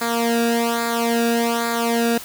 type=tone with flanger; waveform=sawtooth; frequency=233.1 Hz; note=A#3; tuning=in tune; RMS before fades=-20 dBFS; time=0.01-2.18 s; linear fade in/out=5 ms; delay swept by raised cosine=0.34 to 0.96 ms; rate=1.2 Hz; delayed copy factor=-1; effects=white hiss -36 dBFS RMS until 2.24 s